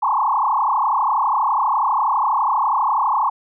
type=tone with frequency modulation; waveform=sine; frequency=976 Hz; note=B5; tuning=21 cents flat; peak=-15 dBFS; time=0.02-3.3 s; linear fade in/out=10 ms; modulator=32.2 Hz; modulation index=4.7; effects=none